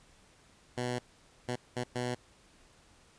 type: tone bursts at uneven times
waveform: 10% pulse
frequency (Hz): 123.47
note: B2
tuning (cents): 0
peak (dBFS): -24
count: 4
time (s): 0.77-0.99 / 1.48-1.56 / 1.76-1.84 / 1.95-2.15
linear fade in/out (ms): 10
effects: pink hiss -62 dBFS RMS until 3.18 s + resampled to 22050 Hz